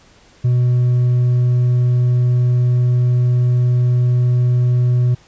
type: tone with hard clipping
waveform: sine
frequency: 123.47 Hz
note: B2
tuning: in tune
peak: -12 dBFS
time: 0.44-5.15 s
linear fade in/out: 10 ms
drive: 2 dB
effects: pink hiss -49 dBFS RMS until 5.27 s + resampled to 16000 Hz